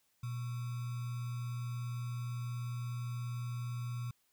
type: tone with sample-and-hold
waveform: sine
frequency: 120.7 Hz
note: B2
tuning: 39 cents flat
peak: -36 dBFS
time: 0.23-4.11 s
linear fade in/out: 5 ms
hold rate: 1225 Hz
effects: white hiss -75 dBFS RMS until 4.32 s